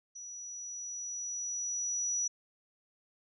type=tone with level ramp; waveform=sine; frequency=5870 Hz; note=F#8; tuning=15 cents flat; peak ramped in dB=-43 to -29 dBFS; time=0.15-2.28 s; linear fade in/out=10 ms; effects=none